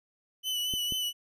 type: tone with vibrato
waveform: 40% pulse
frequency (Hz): 2989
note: F#7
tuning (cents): +17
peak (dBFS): -28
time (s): 0.43-1.13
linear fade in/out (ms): 50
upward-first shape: sine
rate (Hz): 4.3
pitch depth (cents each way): 29
type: clicks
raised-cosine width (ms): 3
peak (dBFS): -26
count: 2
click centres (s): 0.738 / 0.923
effects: none